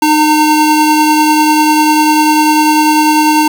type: tone pair together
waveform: square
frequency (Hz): 306.7 / 910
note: D#4 / A#5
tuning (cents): -25 / -42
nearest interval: octave + perfect fifth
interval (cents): 1883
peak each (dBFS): -10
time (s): 0.02-3.48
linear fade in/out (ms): 5
effects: none